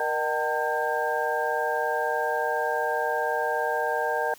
sine tone cluster, 470.7 / 611 / 766 / 903 / 1596 Hz, A#4 / D#5 / G5 / A5 / G6, +17 / -32 / -40 / +45 / +31 cents, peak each -30 dBFS, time 0-4.34 s, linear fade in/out 2 ms, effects white hiss -51 dBFS RMS until 4.38 s + high-pass 60 Hz 12 dB/octave

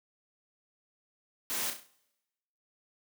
white noise with echo, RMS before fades -34 dBFS, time 1.5-1.7 s, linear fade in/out 0 ms, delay 33 ms, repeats 5, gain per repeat -6 dB, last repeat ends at 1.865 s, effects noise-tail reverb RT60 1.0 s tail -23 dB re dry + high-pass 150 Hz 12 dB/octave

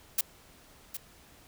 blue noise with echo, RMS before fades -26 dBFS, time 0.18-0.21 s, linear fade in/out 5 ms, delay 760 ms, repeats 1, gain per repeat -11 dB, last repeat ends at 0.97 s, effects pink hiss -57 dBFS RMS until 1.47 s

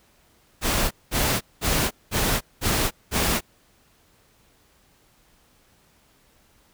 pink noise bursts, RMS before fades -22 dBFS, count 6, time 0.61-3.41 s, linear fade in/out 50 ms, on 300 ms, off 200 ms, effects pink hiss -60 dBFS RMS until 6.73 s

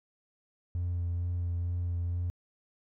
triangle tone with vibrato, 87.31 Hz, F2, in tune, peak -26 dBFS, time 0.75-2.3 s, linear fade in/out 0 ms, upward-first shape sine, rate 2.2 Hz, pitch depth 17 cents each way, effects tanh soft clip ceiling -25 dBFS

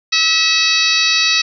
harmonic tone, 647 Hz, E5, 32 cents flat, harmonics 2 / 3 / 4 / 5 / 6 / 7 / 8 / 9, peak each -26 / -22 / -17 / -28 / -16 / -18 / -22 / -24 dBFS, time 0.12-1.42 s, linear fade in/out 10 ms, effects none

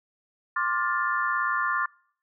sine chord, D minor seventh, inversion third, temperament just, 1057.2 / 1174.7 / 1409.6 / 1762 Hz, C6 / D6 / F6 / A6, +18 / 0 / +16 / +2 cents, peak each -29 dBFS, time 0.56-1.86 s, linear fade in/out 5 ms, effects noise-tail reverb RT60 0.6 s tail -25 dB re dry

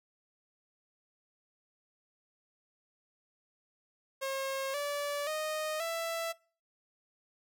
sawtooth tone with pitch steps, 539 / 577.7 / 619.1 / 663.6 Hz, C#5 / D5 / D#5 / E5, -49 / -29 / -9 / +11 cents, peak -29 dBFS, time 4.21-6.33 s, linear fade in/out 20 ms, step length 530 ms, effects noise-tail reverb RT60 0.4 s tail -23 dB re dry

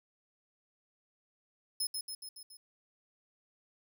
20% pulse tone with echo, 5170 Hz, E8, 34 cents flat, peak -26 dBFS, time 1.8-1.87 s, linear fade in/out 5 ms, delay 140 ms, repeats 5, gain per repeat -4 dB, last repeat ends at 2.57 s, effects none

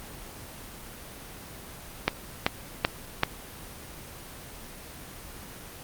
click train, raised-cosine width 0.3 ms, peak -4 dBFS, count 4, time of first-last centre 2.08-3.234 s, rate 2.6 Hz, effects pink hiss -43 dBFS RMS until 5.83 s + Opus 24 kbps

